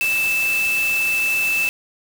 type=tone in noise; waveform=sine; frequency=2637 Hz; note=E7; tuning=in tune; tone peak=-17 dBFS; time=0.01-1.69 s; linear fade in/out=0 ms; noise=white; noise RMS=-29 dBFS; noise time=0.01-1.69 s; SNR=+9 dB; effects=none